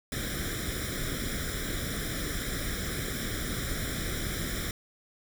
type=noise with comb filter; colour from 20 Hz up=pink; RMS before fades=-33 dBFS; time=0.12-4.71 s; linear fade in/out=2 ms; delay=0.55 ms; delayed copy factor=+0.95; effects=none